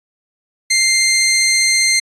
15% pulse tone, 2095 Hz, C7, 2 cents sharp, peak -5 dBFS, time 0.7-2 s, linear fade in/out 10 ms, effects resampled to 22050 Hz

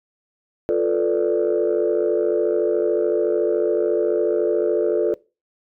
sine chord, B half-diminished seventh, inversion second, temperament equal with one note detuned, 350.4 / 440 / 493.9 / 587.3 Hz, F4 / A4 / B4 / D5, +6 / 0 / 0 / 0 cents, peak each -21 / -19 / -24 / -23 dBFS, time 0.69-5.14 s, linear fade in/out 0 ms, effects noise-tail reverb RT60 0.3 s tail -22 dB re dry + tanh soft clip ceiling -10 dBFS

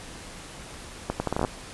accelerating click train, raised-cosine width 1 ms, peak -11 dBFS, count 10, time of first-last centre 1.1-1.449 s, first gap 100 ms, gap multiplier 0.73, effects pink hiss -42 dBFS RMS until 1.73 s + resampled to 24000 Hz

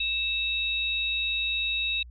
sine tone pair together, 2637 / 3790 Hz, E7 / A#7, 0 / +28 cents, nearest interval tritone, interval 628 cents, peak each -28 dBFS, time 0-2.03 s, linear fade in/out 5 ms, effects added 60 Hz sine -43 dBFS peak until 2.1 s

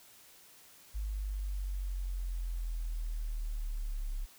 sine exponential sweep, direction down, 51.91 to 34.25 Hz, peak -33 dBFS, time 0.94-4.26 s, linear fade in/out 20 ms, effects white hiss -58 dBFS RMS until 4.38 s

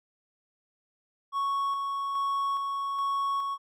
triangle tone with tremolo, 1108.7 Hz, C#6, in tune, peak -24 dBFS, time 1.32-3.58 s, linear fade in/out 50 ms, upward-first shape square, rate 1.2 Hz, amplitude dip 30%, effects none

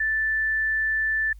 sine tone, 1760 Hz, A6, in tune, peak -21 dBFS, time 0-1.33 s, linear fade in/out 5 ms, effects added 50 Hz sine -41 dBFS peak until 1.39 s + white hiss -66 dBFS RMS until 1.39 s

